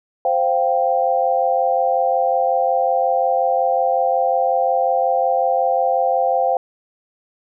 sine chord, C suspended fourth, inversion none, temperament equal, 523.3 / 698.5 / 784 Hz, C5 / F5 / G5, 0 / 0 / 0 cents, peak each -19 dBFS, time 0.25-6.57 s, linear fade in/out 2 ms, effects none

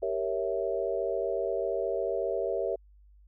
sine chord, G diminished seventh, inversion none, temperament equal, 392 / 466.2 / 554.4 / 659.3 Hz, G4 / Bb4 / Db5 / Fb5, 0 / 0 / 0 / 0 cents, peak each -33 dBFS, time 0.02-2.76 s, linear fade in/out 10 ms, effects added 50 Hz sine -54 dBFS peak until 3.27 s

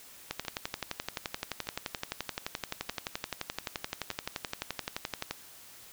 two click trains, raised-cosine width 0.2 ms, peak -23 / -15 dBFS, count 4 / 59, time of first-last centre 0.45-4.113 / 0.31-5.31 s, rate 0.819 / 11.6 Hz, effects white hiss -52 dBFS RMS until 5.92 s

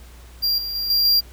square tone with level steps, 4762 Hz, D8, 23 cents sharp, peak -18 / -26 / -23 / -16 / -14 dBFS, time 0.42-1.21 s, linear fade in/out 20 ms, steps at 0.58 / 0.75 / 0.9 / 1.05 s, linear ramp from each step 2 ms, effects added 60 Hz sine -41 dBFS peak until 1.32 s + pink hiss -49 dBFS RMS until 1.32 s

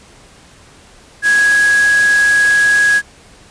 sine tone in noise, 1661.2 Hz, G#6, in tune, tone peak -8 dBFS, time 1.22-3.02 s, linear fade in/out 50 ms, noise white, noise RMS -22 dBFS, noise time 1.22-3.02 s, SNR +11 dB, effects pink hiss -43 dBFS RMS until 3.5 s + resampled to 22050 Hz

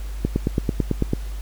click train, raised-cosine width 3 ms, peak -6 dBFS, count 9, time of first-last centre 0.25-1.134 s, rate 9.05 Hz, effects added 50 Hz sine -27 dBFS peak until 1.41 s + pink hiss -45 dBFS RMS until 1.41 s

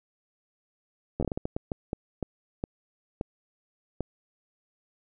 slowing click train, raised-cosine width 2 ms, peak -16 dBFS, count 15, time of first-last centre 1.2-4.007 s, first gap 11 ms, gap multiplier 1.39, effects none

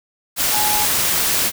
sine tone in noise, 842 Hz, G#5, 24 cents sharp, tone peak -21 dBFS, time 0.51-0.87 s, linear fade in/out 50 ms, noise white, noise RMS -18 dBFS, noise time 0.36-1.52 s, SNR -6 dB, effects none

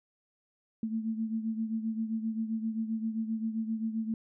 sine beating tone pair, 221.2 / 228.8 Hz, A3 / A#3, +9 / -32 cents, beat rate 7.6 Hz, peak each -31 / -37 dBFS, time 0.83-4.14 s, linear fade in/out 2 ms, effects none

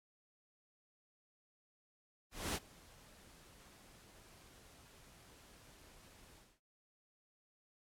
pink noise with ADSR envelope, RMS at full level -37 dBFS, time 2.31-6.6 s, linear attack 240 ms, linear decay 40 ms, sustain -24 dB, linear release 250 ms, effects low-pass 12000 Hz 12 dB/octave + AAC 64 kbps

